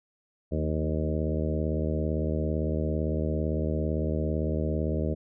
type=harmonic tone with a mistuned harmonic; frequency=77.78 Hz; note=D#2; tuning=in tune; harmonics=1 / 2 / 3 / 4 / 5 / 6 / 7 / 8; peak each=-29 / -32 / -34 / -35 / -36 / -37 / -37 / -38 dBFS; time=0.51-5.15 s; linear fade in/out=20 ms; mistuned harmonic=3; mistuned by=-33 cents; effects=none